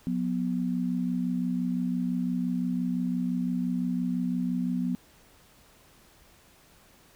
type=tone pair together; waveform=sine; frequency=180.44 / 246.3 Hz; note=F#3 / B3; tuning=-43 / -5 cents; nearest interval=perfect fourth; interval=538 cents; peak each=-29 / -28 dBFS; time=0.07-4.95 s; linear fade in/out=0 ms; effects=pink hiss -58 dBFS RMS until 7.15 s